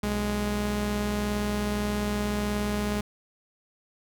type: tone pair together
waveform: sawtooth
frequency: 61.74 / 207.7 Hz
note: B1 / G#3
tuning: 0 / 0 cents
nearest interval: octave + major sixth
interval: 2100 cents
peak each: -28 / -23 dBFS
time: 0.03-3.01 s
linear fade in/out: 5 ms
effects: none